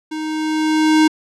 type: tone with level ramp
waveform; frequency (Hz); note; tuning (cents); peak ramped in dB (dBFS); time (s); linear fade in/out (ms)
square; 311.4; D#4; +2; -24 to -9; 0.11-1.08; 10
effects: low-pass 7000 Hz 12 dB/octave